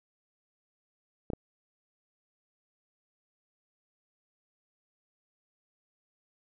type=clicks; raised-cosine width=2 ms; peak=-20 dBFS; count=2; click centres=1.302 / 1.334 s; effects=none